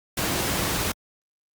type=noise; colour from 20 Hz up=pink; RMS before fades=-25 dBFS; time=0.17-0.92 s; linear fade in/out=5 ms; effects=high-pass 60 Hz 12 dB/octave + Opus 48 kbps